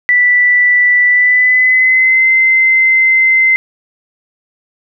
sine tone with pitch glide, 1971 to 2069 Hz, B6 to C7, -4 to -20 cents, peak -6 dBFS, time 0.09-3.56 s, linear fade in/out 0 ms, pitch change +84 cents, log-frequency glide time 1.07-2.29 s, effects none

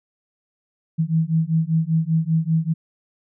sine beating tone pair, 159.1 / 164.2 Hz, D#3 / E3, +39 / -6 cents, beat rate 5.1 Hz, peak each -20 dBFS, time 0.98-2.74 s, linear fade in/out 20 ms, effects none

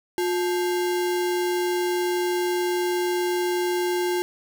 sine tone with sample-and-hold, 356.8 Hz, F4, 37 cents sharp, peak -21 dBFS, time 0.18-4.22 s, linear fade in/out 0 ms, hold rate 1225 Hz, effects none

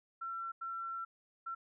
sine tone bursts at uneven times, 1352 Hz, E6, 43 cents sharp, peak -38 dBFS, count 3, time 0.21-0.52 / 0.61-1.05 / 1.46-1.55 s, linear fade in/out 10 ms, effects none

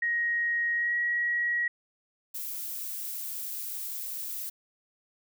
sine tone with pitch glide, 1882 to 1908.3 Hz, A#6 to A#6, +16 to +40 cents, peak -25 dBFS, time 0.02-1.68 s, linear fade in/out 5 ms, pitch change +24 cents, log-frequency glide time 0.74-0.95 s
violet noise, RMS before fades -36 dBFS, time 2.34-4.5 s, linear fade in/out 10 ms
effects none

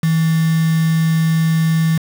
sine tone with quantisation, 161.7 Hz, E3, 33 cents flat, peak -12 dBFS, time 0.03-1.98 s, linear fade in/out 5 ms, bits 4, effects none

